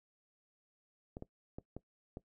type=clicks; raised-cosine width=2 ms; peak=-30 dBFS; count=5; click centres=1.169 / 1.224 / 1.585 / 1.766 / 2.171 s; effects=noise-tail reverb RT60 0.1 s tail -19 dB re dry